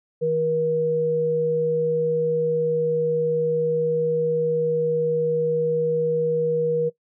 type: tone pair together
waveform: sine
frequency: 159.4 / 477.7 Hz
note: D#3 / A#4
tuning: +42 / +42 cents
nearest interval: octave + perfect fifth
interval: 1900 cents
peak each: -29 / -19 dBFS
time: 0.21-6.9 s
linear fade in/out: 20 ms
effects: noise-tail reverb RT60 0.1 s tail -18 dB re dry